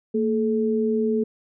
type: tone pair together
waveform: sine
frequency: 227.5 / 430.2 Hz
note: A#3 / A4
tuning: -42 / -39 cents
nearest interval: major seventh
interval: 1103 cents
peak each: -22 dBFS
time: 0.14-1.24 s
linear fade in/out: 10 ms
effects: none